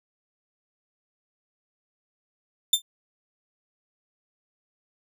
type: tone with exponential decay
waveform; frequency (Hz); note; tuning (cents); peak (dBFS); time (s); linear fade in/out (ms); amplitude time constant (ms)
sawtooth; 3578; A7; +28; -10; 2.73-2.82; 5; 18
effects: none